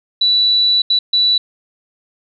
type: tone bursts at uneven times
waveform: sine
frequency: 3951 Hz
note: B7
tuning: in tune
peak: -10 dBFS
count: 3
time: 0.21-0.82 / 0.9-0.99 / 1.13-1.38 s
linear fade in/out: 5 ms
effects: none